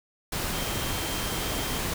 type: tone in noise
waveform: sine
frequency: 3163 Hz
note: G7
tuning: 15 cents sharp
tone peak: -39 dBFS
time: 0.53-1.79 s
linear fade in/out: 5 ms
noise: pink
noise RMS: -30 dBFS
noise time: 0.32-1.94 s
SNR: -12 dB
effects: none